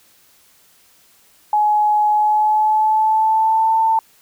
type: tone with pitch glide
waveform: sine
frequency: 843 to 892.1 Hz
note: G#5 to A5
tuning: +26 to +24 cents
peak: -12 dBFS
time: 1.53-3.99 s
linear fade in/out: 2 ms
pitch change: +98 cents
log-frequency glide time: 2.1-3.76 s
effects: white hiss -53 dBFS RMS until 4.21 s